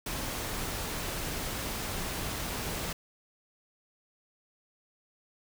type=noise; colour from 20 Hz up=pink; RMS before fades=-35 dBFS; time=0.06-2.93 s; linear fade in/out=5 ms; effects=none